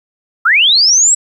sine linear sweep, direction up, 1237 to 7900 Hz, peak -6 dBFS, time 0.45-1.15 s, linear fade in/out 10 ms, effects 8-bit

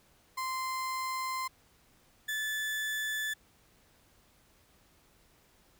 35% pulse tone pair in turn, 1040 / 1740.3 Hz, C6 / A6, -11 / -19 cents, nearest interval major sixth, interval 892 cents, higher second, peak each -31 / -30 dBFS, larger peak second, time 0.37-1.48 / 2.28-3.34 s, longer first, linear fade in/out 10 ms, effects pink hiss -65 dBFS RMS until 5.79 s

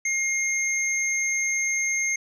sine tone pair together, 2133 / 6370 Hz, C7 / G8, +33 / +27 cents, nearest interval octave + perfect fifth, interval 1894 cents, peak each -23 / -25 dBFS, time 0.05-2.16 s, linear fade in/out 5 ms, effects tanh soft clip ceiling -17 dBFS

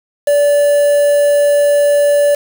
triangle tone with quantisation, 579 Hz, D5, 25 cents flat, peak -6 dBFS, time 0.27-2.35 s, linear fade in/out 5 ms, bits 4, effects none

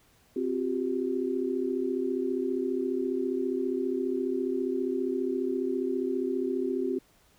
sine chord, C suspended fourth, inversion none, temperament equal with one note detuned, 261.6 / 357.2 / 392 Hz, C4 / F4 / G4, 0 / +39 / 0 cents, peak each -31 dBFS, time 0.36-6.99 s, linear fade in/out 5 ms, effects pink hiss -63 dBFS RMS until 7.38 s

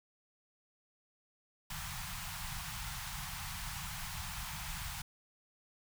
pink band-stop noise, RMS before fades -42 dBFS, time 1.7-5.02 s, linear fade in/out 5 ms, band 180 to 770 Hz, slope 48 dB/octave, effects none

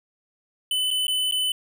square tone with dropouts, 3013 Hz, F#7, 31 cents sharp, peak -22 dBFS, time 0.71-1.52 s, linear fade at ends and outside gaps 2 ms, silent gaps 0.906-0.911 / 1.069-1.08 / 1.312-1.322 s, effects none

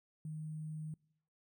sine tone with sample-and-hold, 155.56 Hz, D#3, in tune, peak -40 dBFS, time 0.25-0.94 s, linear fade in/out 2 ms, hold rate 8820 Hz, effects noise-tail reverb RT60 0.8 s tail -26 dB re dry

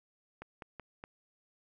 clicks, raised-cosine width 0.5 ms, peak -29 dBFS, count 4, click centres 0.42 / 0.622 / 0.797 / 1.039 s, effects none

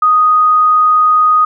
sine tone, 1244.5 Hz, D#6, in tune, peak -6 dBFS, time 0.02-1.45 s, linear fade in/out 5 ms, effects none

